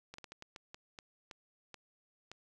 slowing click train, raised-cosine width 0.2 ms, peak -30 dBFS, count 11, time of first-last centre 0.14-2.316 s, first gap 44 ms, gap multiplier 1.33, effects none

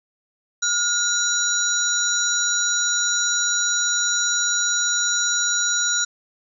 sine tone cluster, 1425 / 3949 / 5760 / 6850 Hz, F6 / B7 / F#8 / A8, +34 / -1 / -47 / -47 cents, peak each -24 dBFS, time 0.62-6.05 s, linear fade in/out 10 ms, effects none

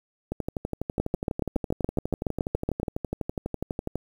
two click trains, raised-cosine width 2 ms, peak -15 / -11 dBFS, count 45 / 14, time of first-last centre 0.32-3.956 / 1-2.831 s, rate 12.1 / 7.1 Hz, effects 8-bit

